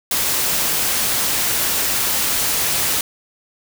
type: noise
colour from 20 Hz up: white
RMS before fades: -19 dBFS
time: 0.11-3.01 s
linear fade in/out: 2 ms
effects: none